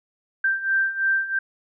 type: beating tone pair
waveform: sine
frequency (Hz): 1568 / 1571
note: G6 / G6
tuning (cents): 0 / +3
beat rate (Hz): 3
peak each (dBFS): -25 / -21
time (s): 0.44-1.39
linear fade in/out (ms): 5
effects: none